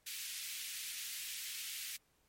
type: high-pass noise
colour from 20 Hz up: pink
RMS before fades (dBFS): -44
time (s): 0.06-1.97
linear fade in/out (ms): 10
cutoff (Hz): 2200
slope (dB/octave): 24
effects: pink hiss -74 dBFS RMS until 2.28 s + MP3 64 kbps